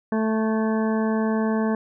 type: harmonic tone with a mistuned harmonic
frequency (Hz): 220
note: A3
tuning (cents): 0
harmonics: 1 / 2 / 3 / 4 / 5 / 7 / 8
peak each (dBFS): -21 / -27 / -31 / -33 / -35 / -38 / -39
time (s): 0.12-1.75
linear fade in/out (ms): 2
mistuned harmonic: 8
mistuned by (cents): -28
effects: none